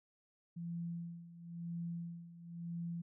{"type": "tone with tremolo", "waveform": "sine", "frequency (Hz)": 170, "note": "F3", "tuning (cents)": -46, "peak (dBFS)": -38, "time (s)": [0.56, 3.02], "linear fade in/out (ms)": 10, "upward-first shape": "sine", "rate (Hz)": 0.98, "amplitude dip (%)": 80, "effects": []}